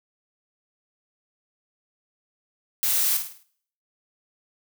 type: noise with echo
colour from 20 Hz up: blue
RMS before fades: -23 dBFS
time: 2.83-3.17 s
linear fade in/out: 0 ms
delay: 52 ms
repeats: 5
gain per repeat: -7 dB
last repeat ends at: 3.43 s
effects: noise-tail reverb RT60 0.6 s tail -20 dB re dry